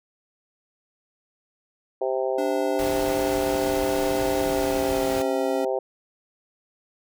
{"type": "harmonic tone", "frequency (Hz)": 130.81, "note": "C3", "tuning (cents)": 0, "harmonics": [3, 4, 5, 6, 7], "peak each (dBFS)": [-27, -26, -29, -32, -39], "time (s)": [2.01, 5.79], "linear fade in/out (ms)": 5}
{"type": "tone with pitch glide", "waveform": "square", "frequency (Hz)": [291.7, 275.3], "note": ["D4", "C#4"], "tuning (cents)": [-12, -12], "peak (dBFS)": -29, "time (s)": [2.38, 5.65], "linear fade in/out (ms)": 5, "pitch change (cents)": -100, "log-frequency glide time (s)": [4.37, 5.11]}
{"type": "noise", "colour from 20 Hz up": "pink", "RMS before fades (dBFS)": -33, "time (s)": [2.79, 5.22], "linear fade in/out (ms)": 0}
{"effects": []}